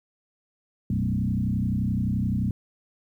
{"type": "tone with frequency modulation", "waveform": "sine", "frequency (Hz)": 155.56, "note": "D#3", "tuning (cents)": 0, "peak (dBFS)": -22, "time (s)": [0.9, 2.51], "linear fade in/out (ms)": 2, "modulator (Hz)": 31.6, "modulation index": 2.6, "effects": ["10-bit"]}